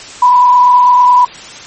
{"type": "tone with frequency modulation", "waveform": "sine", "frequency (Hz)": 987.8, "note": "B5", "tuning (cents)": 0, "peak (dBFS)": -3, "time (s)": [0.22, 1.25], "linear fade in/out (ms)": 5, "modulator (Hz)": 29, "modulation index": 0.58, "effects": ["white hiss -30 dBFS RMS until 1.66 s", "MP3 32 kbps"]}